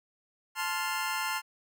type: chord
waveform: 25% pulse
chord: F major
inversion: first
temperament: just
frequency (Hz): 873.1 / 1047.7 / 1396.9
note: A5 / C6 / F6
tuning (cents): -14 / +2 / 0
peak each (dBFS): -31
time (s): 0.55-1.42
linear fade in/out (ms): 50
effects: none